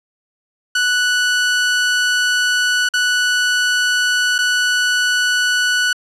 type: tone with dropouts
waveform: sawtooth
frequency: 1480 Hz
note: F#6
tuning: in tune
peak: -10 dBFS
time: 0.75-5.93 s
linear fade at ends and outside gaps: 5 ms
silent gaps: 2.889-2.937 / 4.382-4.387 s
effects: low-pass 8000 Hz 12 dB/octave